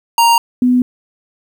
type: tone pair in turn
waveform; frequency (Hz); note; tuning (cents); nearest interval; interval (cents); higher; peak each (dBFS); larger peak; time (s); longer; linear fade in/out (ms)
square / sine; 932.3 / 249.1; A#5 / B3; 0 / +15; octave + major seventh; 2285; first; -8; neither; 0.18-0.38 / 0.62-0.82; neither; 2
effects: 8-bit